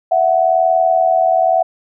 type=tone pair together; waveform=sine; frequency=662 / 742.8 Hz; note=E5 / F#5; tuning=+7 / +7 cents; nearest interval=major second; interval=200 cents; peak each=-13 / -13 dBFS; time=0.11-1.63 s; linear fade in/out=10 ms; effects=none